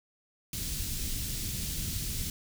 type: band-stop noise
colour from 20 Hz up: pink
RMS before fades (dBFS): -34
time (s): 0.53-2.3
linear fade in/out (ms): 2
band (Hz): 170 to 4100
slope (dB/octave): 12
effects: none